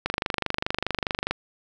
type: click train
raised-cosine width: 0.3 ms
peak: -8 dBFS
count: 32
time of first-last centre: 0.06-1.31 s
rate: 24.8 Hz
effects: none